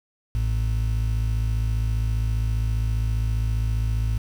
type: tone pair together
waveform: sine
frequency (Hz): 55 / 110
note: A1 / A2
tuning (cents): 0 / 0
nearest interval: octave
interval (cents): 1200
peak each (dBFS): -20 / -22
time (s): 0.35-4.18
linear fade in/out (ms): 0
effects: tanh soft clip ceiling -18 dBFS + 7-bit